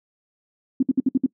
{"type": "tone bursts", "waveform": "sine", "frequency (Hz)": 263.5, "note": "C4", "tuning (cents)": 12, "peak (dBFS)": -14, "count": 6, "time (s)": [0.8, 1.263], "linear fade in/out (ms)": 5, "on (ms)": 28, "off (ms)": 59, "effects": ["noise-tail reverb RT60 0.1 s tail -22 dB re dry"]}